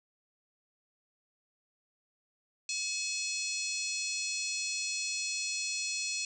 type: harmonic tone with a mistuned harmonic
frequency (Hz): 855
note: A5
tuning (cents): -50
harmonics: 3 / 4 / 5 / 6 / 7 / 8 / 9 / 10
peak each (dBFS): -37 / -47 / -38 / -44 / -40 / -42 / -42 / -48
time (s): 2.69-6.25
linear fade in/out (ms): 2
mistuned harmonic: 7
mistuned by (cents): -42
effects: none